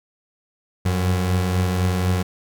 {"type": "beating tone pair", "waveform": "30% pulse", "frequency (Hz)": [91, 95], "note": ["F#2", "F#2"], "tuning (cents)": [-28, 46], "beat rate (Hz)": 4, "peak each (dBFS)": [-16, -25], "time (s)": [0.85, 2.23], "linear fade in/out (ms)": 10, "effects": []}